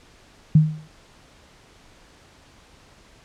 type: tone with exponential decay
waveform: sine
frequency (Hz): 155.1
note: D#3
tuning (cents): -5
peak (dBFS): -7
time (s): 0.55-0.88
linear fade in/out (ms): 5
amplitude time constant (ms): 70
effects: pink hiss -52 dBFS RMS until 3.24 s + low-pass 7000 Hz 12 dB/octave